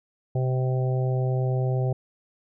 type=harmonic tone; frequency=129 Hz; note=C3; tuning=24 cents flat; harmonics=1 / 3 / 4 / 5 / 6; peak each=-22 / -32 / -34 / -36 / -38 dBFS; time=0.35-1.93 s; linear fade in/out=5 ms; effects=none